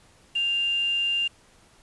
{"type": "tone with quantisation", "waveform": "sine", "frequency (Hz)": 2794, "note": "F7", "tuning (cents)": 0, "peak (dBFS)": -22, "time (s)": [0.35, 1.28], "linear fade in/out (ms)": 10, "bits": 7, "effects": ["pink hiss -57 dBFS RMS until 1.82 s", "resampled to 24000 Hz"]}